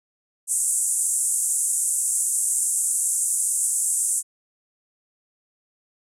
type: band-pass noise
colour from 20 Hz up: pink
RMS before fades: -23 dBFS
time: 0.47-4.23 s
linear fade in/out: 50 ms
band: 7700 to 10000 Hz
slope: 48 dB/octave
effects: none